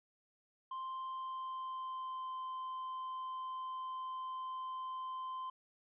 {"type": "tone with pitch glide", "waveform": "triangle", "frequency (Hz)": [1046.5, 1036.3], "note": ["C6", "C6"], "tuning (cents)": [0, -17], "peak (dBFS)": -38, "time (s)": [0.71, 5.5], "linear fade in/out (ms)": 5, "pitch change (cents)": -17, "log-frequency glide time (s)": [1.08, 2.34], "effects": ["resampled to 8000 Hz"]}